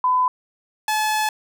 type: tone pair in turn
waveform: sine / sawtooth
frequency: 1007 / 859.7 Hz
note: B5 / A5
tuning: +33 / -40 cents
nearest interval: minor third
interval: 273 cents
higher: first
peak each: -15 dBFS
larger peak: neither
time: 0.04-0.28 / 0.88-1.29 s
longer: second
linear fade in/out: 2 ms
effects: none